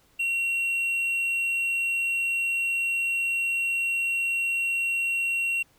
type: tone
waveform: triangle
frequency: 2738 Hz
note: F7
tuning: 35 cents flat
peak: -22 dBFS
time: 0.19-5.63 s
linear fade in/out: 10 ms
effects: pink hiss -62 dBFS RMS until 5.78 s